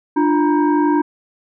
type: tone with frequency modulation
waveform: sine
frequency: 296.6 Hz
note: D4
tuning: 17 cents sharp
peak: -12 dBFS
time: 0.16-1.02 s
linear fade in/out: 10 ms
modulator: 644 Hz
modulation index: 1
effects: none